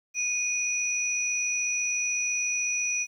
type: tone pair together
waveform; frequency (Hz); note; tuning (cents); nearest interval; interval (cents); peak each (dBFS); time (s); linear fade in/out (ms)
sine; 2471 / 5877; D#7 / F#8; -13 / -13; octave + minor third; 1500; -28; 0.14-3.07; 50
effects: 10-bit